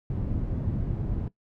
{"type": "low-pass noise", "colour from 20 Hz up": "white", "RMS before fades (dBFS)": -29, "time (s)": [0.1, 1.28], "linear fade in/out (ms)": 2, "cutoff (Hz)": 130, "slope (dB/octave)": 12, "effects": ["noise-tail reverb RT60 0.1 s tail -18 dB re dry"]}